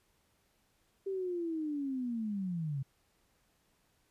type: linear sweep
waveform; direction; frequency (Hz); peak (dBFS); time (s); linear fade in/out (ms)
sine; down; 394 to 130.81; -33; 1.06-2.83; 10
effects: pink hiss -73 dBFS RMS until 4.1 s + resampled to 32000 Hz